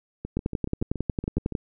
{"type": "two click trains", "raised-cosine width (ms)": 3, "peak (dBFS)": [-12, -19], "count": [14, 10], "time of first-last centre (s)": [[0.37, 1.552], [0.25, 1.523]], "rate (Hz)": [11, 7.07], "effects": []}